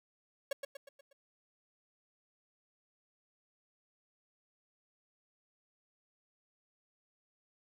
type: tone with echo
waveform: 45% pulse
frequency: 554.4 Hz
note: C#5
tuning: in tune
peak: -32 dBFS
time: 0.51-0.53 s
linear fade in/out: 5 ms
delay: 120 ms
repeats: 5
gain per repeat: -6 dB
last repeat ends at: 1.13 s
effects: none